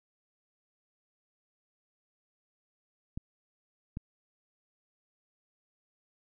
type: clicks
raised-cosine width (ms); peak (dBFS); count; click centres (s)
5; -24; 2; 3.175 / 3.971
effects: none